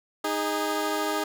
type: tone pair together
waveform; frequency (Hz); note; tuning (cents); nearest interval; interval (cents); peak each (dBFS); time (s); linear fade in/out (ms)
15% pulse; 310.9 / 410.2; D#4 / G#4; -1 / -21; perfect fourth; 480; -22; 0.24-1.24; 5
effects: none